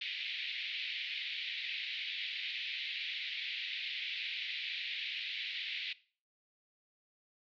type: band-pass noise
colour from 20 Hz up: pink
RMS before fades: -40 dBFS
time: 0.01-5.93 s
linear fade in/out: 5 ms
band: 2100 to 4000 Hz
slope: 48 dB/octave
effects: noise-tail reverb RT60 0.4 s tail -19 dB re dry